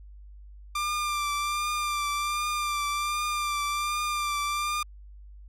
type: tone with vibrato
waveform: sawtooth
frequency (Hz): 1188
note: D6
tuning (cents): +20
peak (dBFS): -23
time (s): 0.75-4.83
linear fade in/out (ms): 5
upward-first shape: triangle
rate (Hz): 1.3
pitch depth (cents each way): 33
effects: added 50 Hz sine -44 dBFS peak until 5.48 s + low-pass 12000 Hz 12 dB/octave